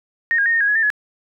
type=tone with pitch steps; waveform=sine; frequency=1850 / 1627 / 1849 / 1835 / 1644 / 1682 / 1800 / 1695 Hz; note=A#6 / G#6 / A#6 / A#6 / G#6 / G#6 / A6 / G#6; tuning=-14 / -36 / -15 / -28 / -18 / +22 / +39 / +35 cents; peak=-14 dBFS; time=0.31-0.902 s; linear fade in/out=0 ms; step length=74 ms; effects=none